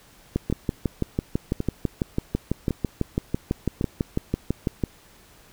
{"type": "two click trains", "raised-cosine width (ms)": 3, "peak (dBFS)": [-12, -9], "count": [4, 28], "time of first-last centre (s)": [[0.5, 3.811], [0.36, 4.838]], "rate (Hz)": [0.906, 6.03], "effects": ["pink hiss -53 dBFS RMS until 5.52 s"]}